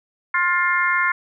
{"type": "harmonic tone", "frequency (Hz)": 352.9, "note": "F4", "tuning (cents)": 18, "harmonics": [3, 4, 5, 6], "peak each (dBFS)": [-22, -22, -22, -22], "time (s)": [0.34, 1.12], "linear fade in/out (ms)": 5, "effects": []}